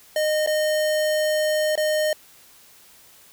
square tone with dropouts, 614 Hz, D#5, 23 cents flat, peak -20 dBFS, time 0.16-2.13 s, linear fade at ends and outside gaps 2 ms, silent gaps 0.463-0.473 / 1.755-1.776 s, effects white hiss -51 dBFS RMS until 3.32 s

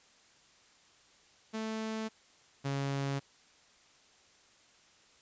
sawtooth tone pair in turn, 220 / 138.59 Hz, A3 / C#3, 0 / 0 cents, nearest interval minor sixth, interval 800 cents, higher first, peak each -31 / -28 dBFS, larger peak second, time 1.53-2.09 / 2.64-3.2 s, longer neither, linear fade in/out 20 ms, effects white hiss -63 dBFS RMS until 5.21 s + resampled to 16000 Hz

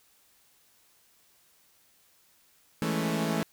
sawtooth chord, A major seventh, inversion second, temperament equal, 164.81 / 207.7 / 220 / 277.2 Hz, E3 / G#3 / A3 / C#4, 0 / 0 / 0 / 0 cents, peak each -27 / -32 / -27 / -31 dBFS, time 2.82-3.43 s, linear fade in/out 0 ms, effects white hiss -64 dBFS RMS until 3.52 s

